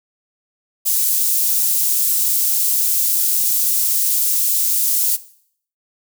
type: high-pass noise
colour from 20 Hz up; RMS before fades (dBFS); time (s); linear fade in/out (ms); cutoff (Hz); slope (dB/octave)
white; -17; 0.85-5.17; 20; 7700; 12
effects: noise-tail reverb RT60 0.6 s tail -17 dB re dry